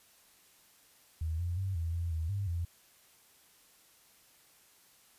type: tone with pitch steps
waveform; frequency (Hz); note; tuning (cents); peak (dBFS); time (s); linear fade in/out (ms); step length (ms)
sine; 80 / 87 / 95.8 / 82.8 / 85.1 / 80.4 / 99.9 / 85.3; D#2 / F2 / G2 / E2 / F2 / E2 / G2 / F2; +49 / -6 / -39 / +8 / -44 / -43 / +33 / -40; -31; 1.21-2.65; 5; 180
effects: white hiss -63 dBFS RMS until 5.18 s + resampled to 32000 Hz